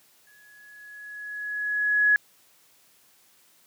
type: tone with exponential growth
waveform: sine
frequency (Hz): 1684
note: G#6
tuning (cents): +24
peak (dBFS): -15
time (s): 0.27-2.16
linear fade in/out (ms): 1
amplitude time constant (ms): 410
effects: white hiss -60 dBFS RMS until 3.66 s + high-pass 100 Hz 12 dB/octave